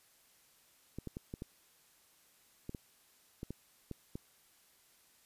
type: clicks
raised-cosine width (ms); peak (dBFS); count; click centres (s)
3; -28; 11; 0.986 / 1.073 / 1.169 / 1.339 / 1.421 / 2.694 / 2.748 / 3.431 / 3.506 / 3.913 / 4.155
effects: white hiss -67 dBFS RMS until 5.25 s + resampled to 32000 Hz